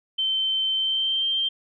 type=tone with pitch glide; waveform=sine; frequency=3096 to 3154 Hz; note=G7 to G7; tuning=-22 to +10 cents; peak=-21 dBFS; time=0.18-1.49 s; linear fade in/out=10 ms; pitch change=+32 cents; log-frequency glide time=0.74-1.31 s; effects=none